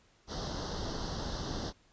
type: noise with comb filter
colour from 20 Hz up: pink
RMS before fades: -37 dBFS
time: 0.27-1.73 s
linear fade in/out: 50 ms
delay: 0.21 ms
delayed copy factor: +1
effects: pink hiss -66 dBFS RMS until 1.92 s + resampled to 16000 Hz